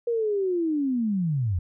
sine linear sweep, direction down, 478.9 to 80.5 Hz, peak -22 dBFS, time 0.07-1.59 s, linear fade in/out 5 ms, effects none

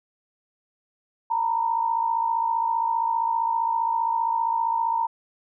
sine tone pair together, 914 / 969.2 Hz, A#5 / B5, -34 / -33 cents, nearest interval minor second, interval 101 cents, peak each -22 / -27 dBFS, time 1.3-5.07 s, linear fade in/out 10 ms, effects none

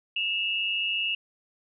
sine tone pair together, 2664 / 2862 Hz, E7 / F7, +18 / +42 cents, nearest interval minor second, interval 124 cents, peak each -28 dBFS, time 0.16-1.15 s, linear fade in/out 5 ms, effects none

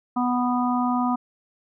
harmonic tone, 246.9 Hz, B3, in tune, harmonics 1 / 3 / 4 / 5, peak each -22 / -27 / -28 / -29 dBFS, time 0.16-1.16 s, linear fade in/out 10 ms, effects none

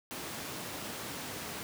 pink high-pass noise, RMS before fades -41 dBFS, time 0.11-1.63 s, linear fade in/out 0 ms, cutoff 140 Hz, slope 12 dB/octave, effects none

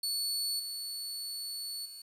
sawtooth tone with level steps, 4435 Hz, C#8, in tune, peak -28 / -34 / -42 dBFS, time 0.03-2.02 s, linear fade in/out 5 ms, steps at 0.59 / 1.85 s, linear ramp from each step 10 ms, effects resampled to 32000 Hz + 10-bit

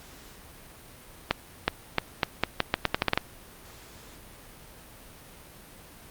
accelerating click train, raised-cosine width 0.3 ms, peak -5 dBFS, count 13, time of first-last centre 1.31-3.176 s, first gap 370 ms, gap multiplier 0.82, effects pink hiss -49 dBFS RMS until 6.1 s + Opus 48 kbps

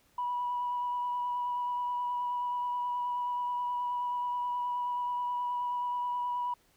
sine tone with vibrato, 978 Hz, B5, 17 cents flat, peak -29 dBFS, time 0.18-6.54 s, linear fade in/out 5 ms, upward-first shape sine, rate 9.4 Hz, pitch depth 13 cents each way, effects tanh soft clip ceiling -25 dBFS + pink hiss -67 dBFS RMS until 6.76 s

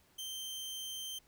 sawtooth tone, 3127 Hz, G7, 5 cents flat, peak -37 dBFS, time 0.18-1.19 s, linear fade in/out 10 ms, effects pink hiss -68 dBFS RMS until 1.27 s

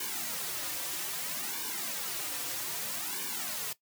white noise with flanger, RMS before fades -36 dBFS, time 0-3.73 s, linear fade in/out 5 ms, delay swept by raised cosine 1.5 to 4.8 ms, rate 0.62 Hz, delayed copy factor -1, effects noise-tail reverb RT60 0.1 s tail -17 dB re dry + high-pass 150 Hz 12 dB/octave

